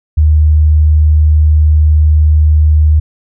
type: tone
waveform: sine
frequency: 76.6 Hz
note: D#2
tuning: 27 cents flat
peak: -4 dBFS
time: 0.17-3 s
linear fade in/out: 10 ms
effects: none